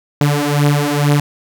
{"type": "beating tone pair", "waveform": "sawtooth", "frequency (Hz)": [144.5, 146.7], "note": ["D3", "D3"], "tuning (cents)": [-28, -2], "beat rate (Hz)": 2.2, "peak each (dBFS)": -11, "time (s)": [0.21, 1.2], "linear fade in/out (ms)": 2, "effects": []}